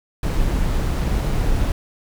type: noise with amplitude modulation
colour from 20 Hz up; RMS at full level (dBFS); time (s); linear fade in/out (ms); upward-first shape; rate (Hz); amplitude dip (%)
brown; -18; 0.23-1.72; 2; sine; 140; 25
effects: none